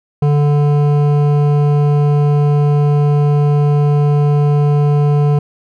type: tone with hard clipping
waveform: sine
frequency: 146 Hz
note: D3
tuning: 10 cents flat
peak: -11 dBFS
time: 0.22-5.39 s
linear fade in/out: 5 ms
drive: 12 dB
effects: none